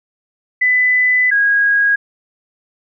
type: tone pair in turn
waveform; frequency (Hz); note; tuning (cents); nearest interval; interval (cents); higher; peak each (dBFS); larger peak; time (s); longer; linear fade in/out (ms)
sine; 2000 / 1642.9; B6 / G#6; +21 / -19; minor third; 340; first; -10; neither; 0.61-1.31 / 1.31-1.96; first; 10
effects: none

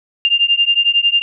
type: beating tone pair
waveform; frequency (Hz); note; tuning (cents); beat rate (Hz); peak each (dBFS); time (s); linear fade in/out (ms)
sine; 2794 / 2805; F7 / F7; 0 / +7; 11; -14; 0.25-1.22; 0
effects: none

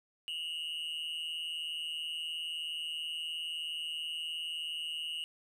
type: tone with amplitude modulation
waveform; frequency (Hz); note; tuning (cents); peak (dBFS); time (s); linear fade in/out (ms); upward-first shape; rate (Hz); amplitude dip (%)
triangle; 2876; F#7; -50; -31; 0.28-5.24; 0; sine; 159; 75
effects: none

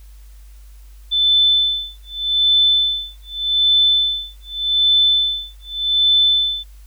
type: tone with tremolo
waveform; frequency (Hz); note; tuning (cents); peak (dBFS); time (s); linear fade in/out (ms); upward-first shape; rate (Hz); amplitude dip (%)
sine; 3520; A7; 0; -10; 1.11-6.64; 20; sine; 0.84; 100
effects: added 50 Hz sine -38 dBFS peak until 6.86 s + white hiss -55 dBFS RMS until 6.86 s

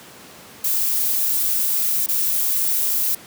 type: noise with dropouts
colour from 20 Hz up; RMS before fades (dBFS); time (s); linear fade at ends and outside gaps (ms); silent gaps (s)
violet; -20; 0.64-3.15; 5; 2.063-2.086
effects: pink hiss -42 dBFS RMS until 3.26 s + high-pass 150 Hz 12 dB/octave

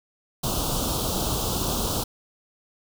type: band-stop noise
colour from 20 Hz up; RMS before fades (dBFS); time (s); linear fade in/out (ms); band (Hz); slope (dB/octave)
pink; -26; 0.43-2.04; 10; 1300 to 3000; 48
effects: none

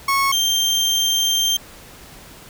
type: tone pair in turn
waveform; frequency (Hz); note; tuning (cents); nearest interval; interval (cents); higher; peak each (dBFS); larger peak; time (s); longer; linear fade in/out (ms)
30% pulse; 1100 / 3162; C#6 / G7; -14 / +14; octave + tritone; 1828; second; -13; neither; 0.08-0.32 / 0.32-1.57; second; 5
effects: pink hiss -42 dBFS RMS until 2.49 s

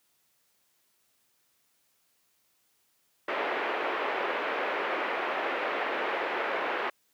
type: band-pass noise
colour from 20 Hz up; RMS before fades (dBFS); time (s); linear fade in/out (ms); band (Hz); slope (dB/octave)
pink; -31; 3.28-6.9; 5; 380 to 2500; 24
effects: white hiss -71 dBFS RMS until 7.13 s + high-pass 80 Hz 12 dB/octave

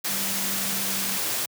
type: tone in noise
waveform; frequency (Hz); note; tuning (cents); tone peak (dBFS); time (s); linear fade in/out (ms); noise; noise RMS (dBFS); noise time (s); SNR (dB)
sine; 195.4; G3; -5; -36; 0.09-1.18; 10; white; -27; 0.04-1.46; -12
effects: high-pass 100 Hz 12 dB/octave

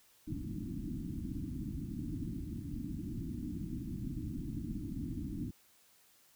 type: low-pass noise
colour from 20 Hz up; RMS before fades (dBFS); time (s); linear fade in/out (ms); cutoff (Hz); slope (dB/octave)
white; -40; 0.27-5.51; 10; 320; 96
effects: white hiss -66 dBFS RMS until 6.35 s

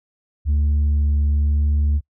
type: tone with vibrato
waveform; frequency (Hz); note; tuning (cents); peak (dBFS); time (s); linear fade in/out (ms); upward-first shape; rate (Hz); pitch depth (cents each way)
sine; 73.2; D2; -5; -12; 0.45-2.01; 50; sine; 1; 8
effects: noise-tail reverb RT60 0.1 s tail -26 dB re dry + tanh soft clip ceiling -14 dBFS

